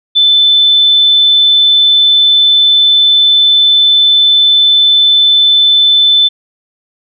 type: tone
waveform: sine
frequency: 3520 Hz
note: A7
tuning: in tune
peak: -4 dBFS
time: 0.15-6.29 s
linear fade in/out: 20 ms
effects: none